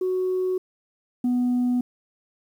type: tone pair in turn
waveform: sine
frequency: 370 / 246.9 Hz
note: F#4 / B3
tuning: 0 / 0 cents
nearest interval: perfect fifth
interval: 700 cents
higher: first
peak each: -20 / -17 dBFS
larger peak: second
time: 0.01-0.58 / 1.24-1.81 s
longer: neither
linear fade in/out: 5 ms
effects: tanh soft clip ceiling -18 dBFS + 9-bit